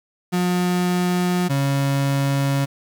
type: tone pair in turn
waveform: 35% pulse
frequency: 179 / 138.71 Hz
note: F3 / C#3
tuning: +43 / +1 cents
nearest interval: major third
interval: 442 cents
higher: first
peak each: -16 dBFS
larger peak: neither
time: 0.32-1.49 / 1.49-2.66 s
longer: neither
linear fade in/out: 20 ms
effects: 9-bit